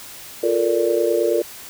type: chord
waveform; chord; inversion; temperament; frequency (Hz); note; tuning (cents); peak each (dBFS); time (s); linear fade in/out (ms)
sine; Bb major seventh; second; just; 349.6 / 437 / 466.2 / 582.7; F4 / A4 / Bb4 / D5; +2 / -12 / 0 / -14; -21 / -23 / -20 / -22; 0.43-1.42; 5
effects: white hiss -38 dBFS RMS until 1.69 s